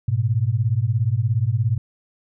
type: beating tone pair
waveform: sine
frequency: 104.9 / 121.9 Hz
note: G#2 / B2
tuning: +18 / -22 cents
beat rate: 17 Hz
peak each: -20 dBFS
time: 0.08-1.78 s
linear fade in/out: 5 ms
effects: none